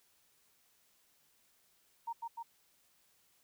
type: tone with echo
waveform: sine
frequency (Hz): 926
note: A#5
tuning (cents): -12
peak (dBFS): -36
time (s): 2.07-2.13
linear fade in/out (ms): 10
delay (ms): 150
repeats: 2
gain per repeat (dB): -2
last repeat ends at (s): 2.43
effects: white hiss -71 dBFS RMS until 3.43 s

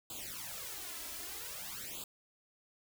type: noise with flanger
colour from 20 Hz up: white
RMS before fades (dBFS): -44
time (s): 0.1-2.04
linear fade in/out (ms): 2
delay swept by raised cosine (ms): 0.26 to 3.06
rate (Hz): 0.52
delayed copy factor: +1
effects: none

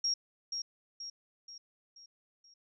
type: tone with echo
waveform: sine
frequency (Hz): 5588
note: F8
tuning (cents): 0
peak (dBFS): -28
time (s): 0.04-0.14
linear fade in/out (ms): 5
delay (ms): 480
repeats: 5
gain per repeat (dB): -6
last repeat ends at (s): 2.54
effects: none

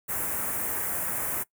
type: band-stop noise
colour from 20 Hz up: white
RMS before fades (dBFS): -30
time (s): 0.08-1.44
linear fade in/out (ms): 20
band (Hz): 2000 to 8600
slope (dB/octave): 24
effects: noise-tail reverb RT60 0.1 s tail -21 dB re dry

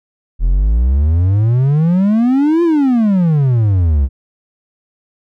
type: exponential two-way sweep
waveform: triangle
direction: up then down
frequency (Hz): 39.92 to 349.2 to 64.1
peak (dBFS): -7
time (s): 0.39-4.09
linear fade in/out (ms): 50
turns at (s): 2.63
effects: none

